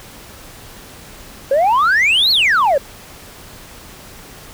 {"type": "exponential two-way sweep", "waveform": "sine", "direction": "up then down", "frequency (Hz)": [522, 4435, 522], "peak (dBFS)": -8, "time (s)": [1.51, 2.78], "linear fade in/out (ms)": 5, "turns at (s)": 2.31, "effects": ["tanh soft clip ceiling -9 dBFS", "pink hiss -38 dBFS RMS until 4.53 s"]}